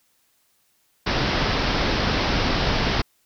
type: low-pass noise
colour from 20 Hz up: pink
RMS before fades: -22 dBFS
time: 1.06-3.02 s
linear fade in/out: 10 ms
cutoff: 5500 Hz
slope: 96 dB/octave
effects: white hiss -65 dBFS RMS until 3.25 s